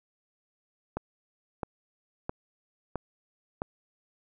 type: click train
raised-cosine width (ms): 1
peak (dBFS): -17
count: 5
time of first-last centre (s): 0.97-3.619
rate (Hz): 1.51
effects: none